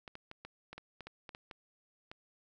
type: clicks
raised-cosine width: 0.3 ms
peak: -30 dBFS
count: 12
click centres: 0.078 / 0.154 / 0.314 / 0.45 / 0.73 / 0.78 / 1.007 / 1.07 / 1.292 / 1.349 / 1.512 / 2.115 s
effects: none